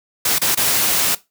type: noise with dropouts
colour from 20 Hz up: white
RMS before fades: -17 dBFS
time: 0.25-1.15 s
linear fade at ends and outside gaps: 5 ms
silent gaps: 0.385-0.415 / 0.549-0.572 s
effects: noise-tail reverb RT60 0.2 s tail -18 dB re dry + high-pass 100 Hz 12 dB/octave